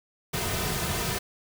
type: noise with comb filter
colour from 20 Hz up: pink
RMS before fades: -29 dBFS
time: 0.33-1.19 s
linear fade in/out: 10 ms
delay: 3.6 ms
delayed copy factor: -0.6
effects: none